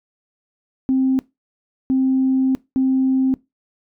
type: tone bursts at uneven times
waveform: sine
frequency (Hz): 262.9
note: C4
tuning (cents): +8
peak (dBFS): -13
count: 3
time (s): 0.89-1.19 / 1.9-2.55 / 2.76-3.34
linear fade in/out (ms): 0
effects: noise-tail reverb RT60 0.2 s tail -21 dB re dry + tanh soft clip ceiling -9 dBFS